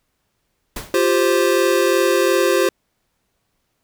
pink noise with exponential decay, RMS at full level -25 dBFS, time 0.76-1.03 s, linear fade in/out 5 ms, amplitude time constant 58 ms
square chord, F suspended second, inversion none, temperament equal, 349.2 / 392 / 523.3 Hz, F4 / G4 / C5, 0 / 0 / 0 cents, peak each -19 dBFS, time 0.94-2.69 s, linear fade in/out 2 ms
effects pink hiss -70 dBFS RMS until 3.83 s

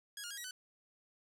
10% pulse tone with pitch steps, 1657 / 1421 / 1634 / 1918 / 1503 Hz, G#6 / F6 / G#6 / A#6 / F#6, -4 / +30 / -29 / +49 / +27 cents, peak -34 dBFS, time 0.17-0.51 s, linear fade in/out 2 ms, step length 68 ms, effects none

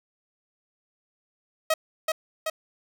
sawtooth tone with echo, 635 Hz, D#5, 35 cents sharp, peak -16 dBFS, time 1.7-1.74 s, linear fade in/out 5 ms, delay 380 ms, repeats 2, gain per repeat -3 dB, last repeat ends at 2.5 s, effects none

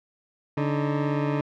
20% pulse tone pair together, 144.44 / 306.8 Hz, D3 / D#4, -28 / -24 cents, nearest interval octave + minor second, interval 1304 cents, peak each -19 / -25 dBFS, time 0.57-1.41 s, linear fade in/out 5 ms, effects low-pass 2000 Hz 12 dB/octave

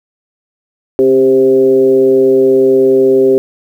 sine tone with frequency modulation, 395.2 Hz, G4, 14 cents sharp, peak -5 dBFS, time 0.99-3.38 s, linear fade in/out 0 ms, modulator 129 Hz, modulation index 0.7, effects 7-bit

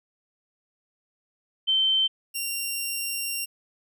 sine / 10% pulse tone pair in turn, 3100 / 2766 Hz, G7 / F7, -20 / -17 cents, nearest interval major second, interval 197 cents, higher first, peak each -19 dBFS, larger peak neither, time 1.67-2.08 / 2.34-3.46 s, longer second, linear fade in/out 20 ms, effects none

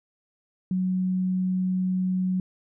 sine tone, 185 Hz, F#3, in tune, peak -22 dBFS, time 0.71-2.4 s, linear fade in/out 2 ms, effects none

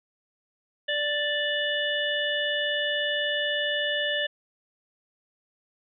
harmonic tone, 587.3 Hz, D5, in tune, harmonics 1 / 3 / 5 / 6, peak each -30 / -28 / -30 / -33 dBFS, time 0.88-4.27 s, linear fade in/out 10 ms, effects none

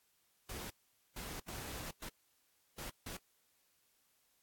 pink noise bursts at uneven times, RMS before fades -45 dBFS, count 6, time 0.49-0.7 / 1.16-1.4 / 1.48-1.91 / 2.02-2.09 / 2.78-2.9 / 3.06-3.17 s, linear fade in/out 5 ms, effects white hiss -75 dBFS RMS until 4.42 s + AAC 64 kbps

